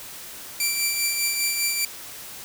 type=tone with tremolo; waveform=10% pulse; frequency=2346 Hz; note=D7; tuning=2 cents flat; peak=-11 dBFS; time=0.6-1.85 s; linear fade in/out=2 ms; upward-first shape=triangle; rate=5 Hz; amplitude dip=45%; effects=white hiss -39 dBFS RMS until 2.44 s